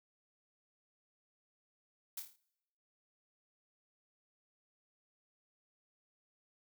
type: noise with echo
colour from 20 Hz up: blue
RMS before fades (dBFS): -41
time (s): 2.17-2.2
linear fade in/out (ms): 5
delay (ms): 27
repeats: 6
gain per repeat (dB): -5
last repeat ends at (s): 2.362
effects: noise-tail reverb RT60 0.9 s tail -24 dB re dry